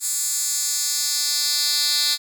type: tone with high-pass filter sweep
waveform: 10% pulse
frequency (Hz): 293.7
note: D4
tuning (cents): 0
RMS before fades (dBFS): -22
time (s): 0-2.18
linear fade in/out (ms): 50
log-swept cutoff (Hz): 7900 to 4000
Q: 2.2
effects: none